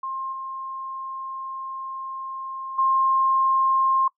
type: tone with level steps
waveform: sine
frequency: 1062 Hz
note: C6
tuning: 25 cents sharp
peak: -27 / -30 / -17 dBFS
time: 0.03-4.08 s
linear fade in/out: 5 ms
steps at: 0.32 / 2.78 s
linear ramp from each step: 10 ms
effects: noise-tail reverb RT60 0.1 s tail -22 dB re dry